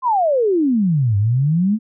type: exponential two-way sweep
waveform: sine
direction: down then up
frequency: 1070 to 98 to 227.2 Hz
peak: -13 dBFS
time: 0.02-1.79 s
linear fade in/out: 50 ms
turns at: 1.17 s
effects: none